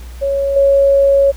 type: tone with level steps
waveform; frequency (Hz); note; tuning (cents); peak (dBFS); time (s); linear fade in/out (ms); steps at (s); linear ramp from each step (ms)
sine; 554; C#5; -1; -13 / -7; 0.21-1.32; 20; 0.56; 5
effects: added 60 Hz sine -28 dBFS peak until 1.36 s + pink hiss -42 dBFS RMS until 1.36 s